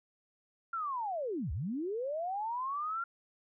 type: linear two-way sweep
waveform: sine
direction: down then up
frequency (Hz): 1396.9 to 61.2 to 1396.9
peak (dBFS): -33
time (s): 0.73-3.04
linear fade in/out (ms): 5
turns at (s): 1.52
effects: none